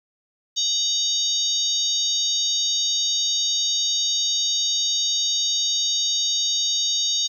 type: harmonic tone with a mistuned harmonic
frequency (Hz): 930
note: A#5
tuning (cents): -4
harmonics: 3 / 4 / 5 / 6 / 7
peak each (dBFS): -34 / -22 / -28 / -31 / -26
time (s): 0.56-7.28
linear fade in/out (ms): 20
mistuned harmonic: 3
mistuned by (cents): +120
effects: 9-bit